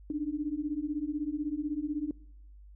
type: beating tone pair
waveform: sine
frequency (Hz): 288.5 / 304.5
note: D4 / D#4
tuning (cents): -31 / -37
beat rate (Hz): 16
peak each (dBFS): -34 / -33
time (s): 0.1-2.11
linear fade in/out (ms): 2
effects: noise-tail reverb RT60 0.9 s tail -24 dB re dry + added 50 Hz sine -49 dBFS peak until 2.75 s